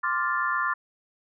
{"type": "chord", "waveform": "sine", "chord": "D minor seventh", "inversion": "third", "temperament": "equal", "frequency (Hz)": [1046.5, 1174.7, 1396.9, 1760], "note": ["C6", "D6", "F6", "A6"], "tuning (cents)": [0, 0, 0, 0], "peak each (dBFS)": -29, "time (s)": [0.03, 0.74], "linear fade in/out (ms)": 10, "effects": []}